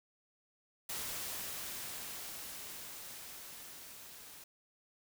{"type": "noise with level ramp", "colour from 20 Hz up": "white", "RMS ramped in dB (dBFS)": [-40, -53], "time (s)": [0.89, 4.44], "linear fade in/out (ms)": 5, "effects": []}